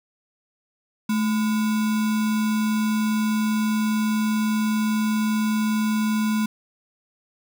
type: tone with sample-and-hold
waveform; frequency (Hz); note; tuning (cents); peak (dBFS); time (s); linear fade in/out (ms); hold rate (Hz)
sine; 216.2; A3; -30; -19; 1.09-6.46; 5; 1225
effects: none